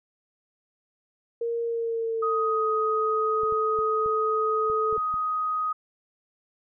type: tone with pitch glide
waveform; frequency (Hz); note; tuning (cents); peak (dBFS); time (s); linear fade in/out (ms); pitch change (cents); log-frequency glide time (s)
sine; 466.2 to 437.5; A#4 to A4; 0 to -10; -25; 1.41-4.97; 5; -110; 1.63-2.7
type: tone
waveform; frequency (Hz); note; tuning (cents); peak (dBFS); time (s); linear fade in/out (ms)
sine; 1252; D#6; +10; -24; 2.22-5.73; 10
type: clicks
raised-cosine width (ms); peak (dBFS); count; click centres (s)
5; -32; 8; 3.434 / 3.524 / 3.789 / 4.061 / 4.7 / 4.927 / 4.979 / 5.141
effects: none